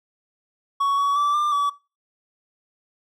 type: tone with pitch steps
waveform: triangle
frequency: 1117 / 1128 / 1161 / 1192 / 1146 Hz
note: C#6 / C#6 / D6 / D6 / D6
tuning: +13 / +30 / -20 / +25 / -43 cents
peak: -16 dBFS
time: 0.8-1.7 s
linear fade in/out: 10 ms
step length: 180 ms
effects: noise-tail reverb RT60 0.3 s tail -21 dB re dry